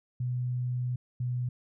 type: tone pair in turn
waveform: sine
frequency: 124.4 / 123.87 Hz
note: B2 / B2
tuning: +13 / +6 cents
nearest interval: unison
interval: 7 cents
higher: first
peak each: -28 dBFS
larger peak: neither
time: 0.2-0.96 / 1.2-1.49 s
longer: first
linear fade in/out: 5 ms
effects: none